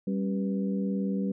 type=harmonic tone with a mistuned harmonic; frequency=97.8 Hz; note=G2; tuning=4 cents flat; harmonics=2 / 3 / 4 / 5; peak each=-27 / -35 / -40 / -38 dBFS; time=0.07-1.32 s; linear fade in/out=5 ms; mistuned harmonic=3; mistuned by=-120 cents; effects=none